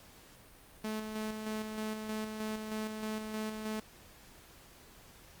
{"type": "tone with tremolo", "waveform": "sawtooth", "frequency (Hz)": 216.5, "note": "A3", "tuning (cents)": -28, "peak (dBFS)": -31, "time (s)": [0.84, 3.8], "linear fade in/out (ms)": 5, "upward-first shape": "square", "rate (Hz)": 3.2, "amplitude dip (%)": 40, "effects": ["pink hiss -57 dBFS RMS until 5.4 s", "Opus 48 kbps"]}